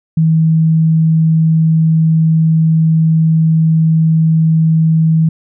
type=tone; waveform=sine; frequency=160.6 Hz; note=E3; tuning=45 cents flat; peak=-7 dBFS; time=0.17-5.29 s; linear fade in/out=5 ms; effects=none